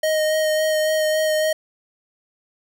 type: tone with vibrato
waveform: square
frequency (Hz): 622.3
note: D#5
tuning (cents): 0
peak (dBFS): -18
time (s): 0.03-1.53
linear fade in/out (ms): 5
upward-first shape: sine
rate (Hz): 3.6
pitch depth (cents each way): 14
effects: none